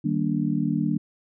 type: chord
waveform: sine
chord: Eb major seventh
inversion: none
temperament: just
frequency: 155.56 / 194.45 / 233.3 / 291.7 Hz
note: Eb3 / G3 / Bb3 / D4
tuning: 0 / -14 / +2 / -12 cents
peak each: -27 dBFS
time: 0.04-0.98 s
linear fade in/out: 10 ms
effects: none